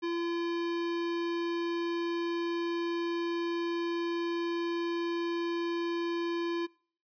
square tone, 340.6 Hz, F4, 43 cents flat, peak -31 dBFS, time 0.02-6.67 s, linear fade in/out 20 ms, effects noise-tail reverb RT60 0.5 s tail -25 dB re dry + resampled to 11025 Hz

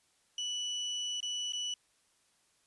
35% pulse tone with dropouts, 2960 Hz, F#7, in tune, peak -32 dBFS, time 0.38-1.74 s, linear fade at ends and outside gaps 2 ms, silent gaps 1.204-1.228 / 1.523-1.533 s, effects white hiss -71 dBFS RMS until 2.66 s + resampled to 24000 Hz

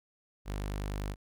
sawtooth tone, 50.1 Hz, G1, 38 cents sharp, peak -30 dBFS, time 0.45-1.16 s, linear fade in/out 50 ms, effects none

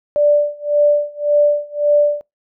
sine tone with tremolo, 587.3 Hz, D5, in tune, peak -8 dBFS, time 0.16-2.21 s, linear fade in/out 0 ms, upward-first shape sine, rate 1.8 Hz, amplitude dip 95%, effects noise-tail reverb RT60 0.2 s tail -26 dB re dry

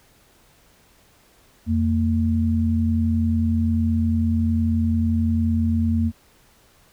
sine tone pair together, 86.5 / 227.8 Hz, F2 / A#3, -16 / -40 cents, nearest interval octave + perfect fourth, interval 1676 cents, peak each -20 dBFS, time 1.66-6.12 s, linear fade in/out 50 ms, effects pink hiss -56 dBFS RMS until 6.92 s

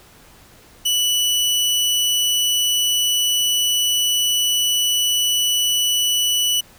sawtooth tone, 2960 Hz, F#7, in tune, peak -13 dBFS, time 0.85-6.61 s, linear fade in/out 10 ms, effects pink hiss -48 dBFS RMS until 6.78 s

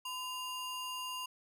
square ring-modulated tone, 1910 Hz, A#6, 42 cents sharp, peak -36 dBFS, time 0.05-1.26 s, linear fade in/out 5 ms, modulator 896 Hz, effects none

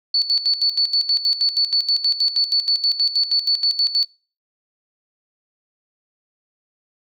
sine tone with tremolo, 4462 Hz, C#8, 11 cents sharp, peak -14 dBFS, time 0.14-4.05 s, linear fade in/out 5 ms, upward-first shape square, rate 6.3 Hz, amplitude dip 75%, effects noise-tail reverb RT60 0.4 s tail -26 dB re dry

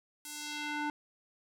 square tone with band-pass filter sweep, 297.1 Hz, D4, 20 cents sharp, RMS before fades -38 dBFS, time 0.25-0.9 s, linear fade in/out 2 ms, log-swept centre 11000 to 1000 Hz, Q 0.96, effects none

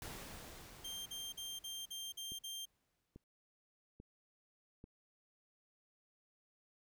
pink noise with exponential decay, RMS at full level -47 dBFS, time 0.02-3.24 s, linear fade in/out 1 ms, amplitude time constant 700 ms
sawtooth tone bursts, 3174 Hz, G7, 21 cents sharp, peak -40 dBFS, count 7, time 0.84-2.656 s, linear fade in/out 10 ms, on 220 ms, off 46 ms
click train, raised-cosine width 3 ms, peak -40 dBFS, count 4, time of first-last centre 2.32-4.841 s, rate 1.19 Hz
effects none

